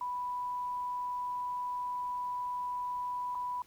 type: tone with dropouts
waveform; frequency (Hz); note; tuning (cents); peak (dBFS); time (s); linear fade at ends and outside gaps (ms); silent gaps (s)
sine; 987.8; B5; 0; -33; 0.01-3.62; 2; 3.349-3.353
effects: pink hiss -62 dBFS RMS until 3.66 s